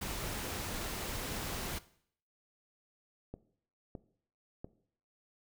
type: noise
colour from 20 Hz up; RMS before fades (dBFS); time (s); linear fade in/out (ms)
pink; -39; 0.01-1.79; 10
type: clicks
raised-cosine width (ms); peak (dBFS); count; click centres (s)
2; -29; 3; 3.34 / 3.952 / 4.645
effects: noise-tail reverb RT60 0.6 s tail -17 dB re dry